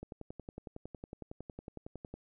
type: click train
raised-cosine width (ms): 2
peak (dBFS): -30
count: 24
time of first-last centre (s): 0.03-2.14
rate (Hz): 10.9
effects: none